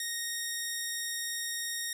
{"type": "tone", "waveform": "10% pulse", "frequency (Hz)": 1863, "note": "A#6", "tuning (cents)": -2, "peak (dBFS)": -24, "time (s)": [0, 1.93], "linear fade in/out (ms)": 2, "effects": []}